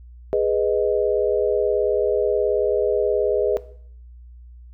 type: chord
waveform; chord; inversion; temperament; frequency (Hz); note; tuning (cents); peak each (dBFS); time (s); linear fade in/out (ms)
sine; G# minor; none; equal; 415.3 / 493.9 / 622.3; G#4 / B4 / D#5; 0 / 0 / 0; -20 / -21 / -23; 0.33-3.57; 0
effects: noise-tail reverb RT60 0.6 s tail -17 dB re dry + added 60 Hz sine -40 dBFS peak until 4.73 s